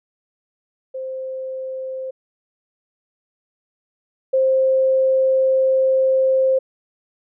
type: tone pair in turn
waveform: sine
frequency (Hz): 523.3 / 526.6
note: C5 / C5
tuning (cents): 0 / +11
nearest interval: unison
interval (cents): 11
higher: second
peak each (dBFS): -25 / -13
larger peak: second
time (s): 0.94-2.11 / 4.33-6.59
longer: second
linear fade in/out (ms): 10
effects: none